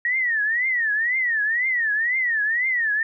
sine tone with vibrato, 1874 Hz, A#6, 9 cents sharp, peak -19 dBFS, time 0.05-3.03 s, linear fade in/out 2 ms, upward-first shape triangle, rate 2 Hz, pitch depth 220 cents each way, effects none

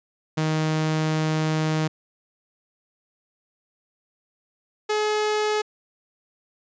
sawtooth tone pair in turn, 156.6 / 424.6 Hz, D#3 / G#4, +11 / +38 cents, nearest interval octave + perfect fourth, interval 1727 cents, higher second, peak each -17 / -17 dBFS, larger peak neither, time 0.37-1.88 / 4.89-5.62 s, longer first, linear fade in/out 10 ms, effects resampled to 16000 Hz

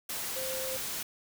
sine tone in noise, 523.3 Hz, C5, in tune, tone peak -36 dBFS, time 0.36-0.77 s, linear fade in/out 5 ms, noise white, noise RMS -36 dBFS, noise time 0.09-1.03 s, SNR -3 dB, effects none

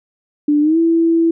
sine tone with pitch glide, 295.1 to 331.2 Hz, D4 to E4, +8 to +8 cents, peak -10 dBFS, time 0.48-1.31 s, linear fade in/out 5 ms, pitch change +200 cents, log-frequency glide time 0.61-0.78 s, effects none

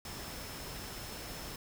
sine tone in noise, 5274 Hz, E8, in tune, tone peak -52 dBFS, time 0.05-1.56 s, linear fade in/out 2 ms, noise pink, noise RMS -44 dBFS, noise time 0.05-1.56 s, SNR -11 dB, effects none

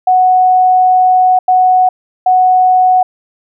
sine tone bursts at uneven times, 739 Hz, F#5, 2 cents flat, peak -5 dBFS, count 3, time 0.07-1.39 / 1.48-1.89 / 2.26-3.03 s, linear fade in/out 5 ms, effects none

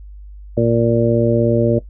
harmonic tone, 116.54 Hz, A#2, in tune, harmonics 1 / 2 / 3 / 4 / 5, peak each -18 / -18 / -18 / -18 / -18 dBFS, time 0.57-1.79 s, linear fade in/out 5 ms, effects noise-tail reverb RT60 0.1 s tail -17 dB re dry + added 50 Hz sine -33 dBFS peak until 1.89 s

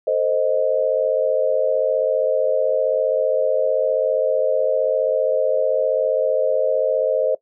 sine chord, A diminished, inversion none, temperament equal with one note detuned, 447.9 / 523.3 / 622.3 Hz, A4 / C5 / Eb5, +31 / 0 / 0 cents, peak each -23 / -19 / -20 dBFS, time 0.07-7.35 s, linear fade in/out 5 ms, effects noise-tail reverb RT60 0.1 s tail -19 dB re dry

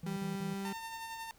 triangle tone bursts, 164.81 Hz, E3, in tune, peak -36 dBFS, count 3, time 0.03-0.542 s, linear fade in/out 5 ms, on 140 ms, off 46 ms
35% pulse tone, 196.3 Hz, G3, 3 cents sharp, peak -35 dBFS, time 0.06-0.73 s, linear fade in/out 5 ms
sawtooth tone with tremolo, 905 Hz, A5, 48 cents sharp, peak -36 dBFS, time 0.65-1.31 s, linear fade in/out 0 ms, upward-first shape sine, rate 11 Hz, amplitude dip 35%
effects pink hiss -64 dBFS RMS until 1.38 s

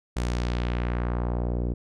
sawtooth tone with low-pass filter sweep, 60 Hz, B1, 49 cents flat, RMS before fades -27 dBFS, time 0.16-1.74 s, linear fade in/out 10 ms, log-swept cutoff 9200 to 380 Hz, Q 1.2, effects none

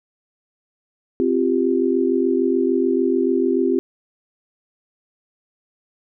sine chord, C suspended fourth, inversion none, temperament equal with one note detuned, 261.6 / 345.2 / 392 Hz, C4 / F4 / G4, 0 / -20 / 0 cents, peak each -20 dBFS, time 1.2-3.79 s, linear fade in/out 0 ms, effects none

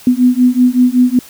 sine beating tone pair, 246.9 / 252.2 Hz, B3 / B3, 0 / +36 cents, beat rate 5.3 Hz, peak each -10 dBFS, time 0.07-1.19 s, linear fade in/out 2 ms, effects white hiss -38 dBFS RMS until 1.29 s

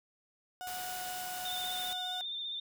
35% pulse tone, 732 Hz, F#5, 19 cents flat, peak -38 dBFS, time 0.61-2.21 s, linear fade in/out 0 ms
white noise, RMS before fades -43 dBFS, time 0.67-1.93 s, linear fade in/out 0 ms
sine tone with vibrato, 3600 Hz, A7, 39 cents sharp, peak -36 dBFS, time 1.45-2.6 s, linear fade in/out 5 ms, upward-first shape sine, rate 15 Hz, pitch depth 34 cents each way
effects none

